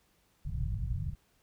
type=low-pass noise; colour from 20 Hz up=white; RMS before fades=-34 dBFS; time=0.45-1.15 s; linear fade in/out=5 ms; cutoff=150 Hz; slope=48 dB/octave; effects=pink hiss -70 dBFS RMS until 1.42 s